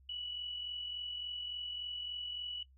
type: tone with amplitude modulation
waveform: sine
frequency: 2947 Hz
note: F#7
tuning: 8 cents flat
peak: -37 dBFS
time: 0.09-2.63 s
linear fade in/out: 5 ms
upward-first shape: sine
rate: 43.5 Hz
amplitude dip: 40%
effects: noise-tail reverb RT60 0.1 s tail -17 dB re dry + added 66 Hz sine -60 dBFS peak until 2.77 s